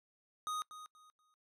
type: tone with echo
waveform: square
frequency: 1244.5 Hz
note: D#6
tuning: in tune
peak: -37 dBFS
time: 0.47-0.62 s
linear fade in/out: 0 ms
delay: 240 ms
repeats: 3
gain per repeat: -12 dB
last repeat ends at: 1.34 s
effects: noise-tail reverb RT60 0.1 s tail -22 dB re dry + low-pass 12000 Hz 12 dB/octave